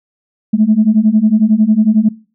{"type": "beating tone pair", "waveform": "sine", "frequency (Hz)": [210, 221], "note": ["G#3", "A3"], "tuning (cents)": [19, 8], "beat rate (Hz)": 11, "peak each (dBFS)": -10, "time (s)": [0.53, 2.09], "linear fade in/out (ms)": 10, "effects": ["noise-tail reverb RT60 0.4 s tail -22 dB re dry", "tanh soft clip ceiling 0 dBFS"]}